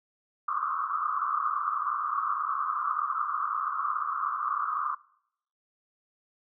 white band-pass noise, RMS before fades -30 dBFS, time 0.48-4.95 s, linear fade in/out 5 ms, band 1100 to 1300 Hz, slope 96 dB/octave, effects noise-tail reverb RT60 0.7 s tail -22 dB re dry

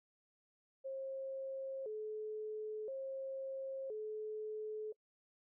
sine tone with vibrato, 480 Hz, B4, 49 cents flat, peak -40 dBFS, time 0.84-4.93 s, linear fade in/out 20 ms, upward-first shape square, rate 0.49 Hz, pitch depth 190 cents each way, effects noise-tail reverb RT60 0.1 s tail -26 dB re dry

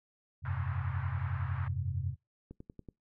sine chord, F suspended second, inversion none, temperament just, 87.31 / 98.22 / 130.96 Hz, F2 / G2 / C3, 0 / +4 / +2 cents, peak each -36 dBFS, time 0.42-2.16 s, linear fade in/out 50 ms
pink band-pass noise, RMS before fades -47 dBFS, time 0.45-1.68 s, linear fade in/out 2 ms, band 940 to 1700 Hz, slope 24 dB/octave
click train, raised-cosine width 3 ms, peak -33 dBFS, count 5, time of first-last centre 2.51-2.887 s, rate 10.6 Hz
effects noise-tail reverb RT60 0.2 s tail -25 dB re dry

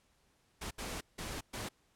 pink noise bursts at uneven times, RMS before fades -41 dBFS, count 4, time 0.61-0.71 / 0.78-1.01 / 1.18-1.41 / 1.53-1.69 s, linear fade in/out 10 ms, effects pink hiss -72 dBFS RMS until 1.95 s + low-pass 11000 Hz 12 dB/octave

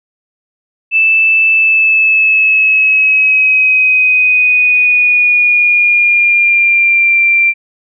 sine tone with pitch glide, 2637 to 2363 Hz, E7 to D7, 0 to +10 cents, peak -6 dBFS, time 0.91-7.54 s, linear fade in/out 50 ms, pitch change -190 cents, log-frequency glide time 1.52-7.2 s, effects none

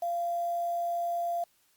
sine tone with quantisation, 690 Hz, F5, 21 cents flat, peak -28 dBFS, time 0.02-1.44 s, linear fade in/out 5 ms, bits 8, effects white hiss -68 dBFS RMS until 1.76 s + Opus 48 kbps

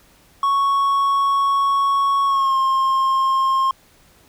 triangle tone with pitch glide, 1108.7 to 1065.4 Hz, C#6 to C6, 0 to +31 cents, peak -13 dBFS, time 0.43-3.71 s, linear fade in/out 2 ms, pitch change -69 cents, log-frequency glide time 2.26-2.57 s, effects pink hiss -53 dBFS RMS until 4.28 s

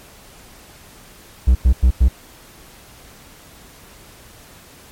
triangle tone bursts, 62.4 Hz, B1, 19 cents sharp, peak -6 dBFS, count 4, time 1.47-2.086 s, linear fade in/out 10 ms, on 82 ms, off 96 ms, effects pink hiss -44 dBFS RMS until 4.91 s + MP3 64 kbps

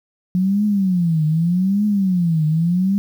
sine tone with vibrato, 179.6 Hz, F3, 49 cents sharp, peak -14 dBFS, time 0.35-2.98 s, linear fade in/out 0 ms, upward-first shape triangle, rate 0.83 Hz, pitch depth 290 cents each way, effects 8-bit

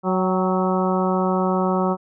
harmonic tone with a mistuned harmonic, 185.5 Hz, F#3, 5 cents sharp, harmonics 1 / 2 / 3 / 4 / 5 / 6 / 7, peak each -21 / -24 / -26 / -27 / -28 / -29 / -29 dBFS, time 0.03-1.97 s, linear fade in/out 50 ms, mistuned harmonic 4, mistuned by +34 cents, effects none

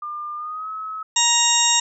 sine tone with pitch glide, 1200 to 1286.1 Hz, D6 to E6, +37 to -43 cents, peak -27 dBFS, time 0.02-1.03 s, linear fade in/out 5 ms, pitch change +120 cents, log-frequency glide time 0.36-0.69 s
harmonic tone, 940 Hz, A#5, 14 cents sharp, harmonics 1 / 2 / 3 / 4 / 6 / 7 / 8, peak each -23 / -29 / -25 / -21 / -24 / -25 / -19 dBFS, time 1.16-1.8 s, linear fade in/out 5 ms
effects none

